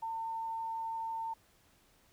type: tone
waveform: sine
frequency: 903 Hz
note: A5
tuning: 45 cents sharp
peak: -35 dBFS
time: 0.02-1.34 s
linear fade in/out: 10 ms
effects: pink hiss -67 dBFS RMS until 2.12 s